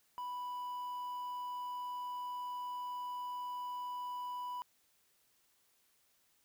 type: tone with quantisation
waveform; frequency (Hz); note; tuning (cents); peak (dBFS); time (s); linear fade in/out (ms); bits
triangle; 987.8; B5; 0; -37; 0.18-4.62; 0; 10
effects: white hiss -73 dBFS RMS until 6.44 s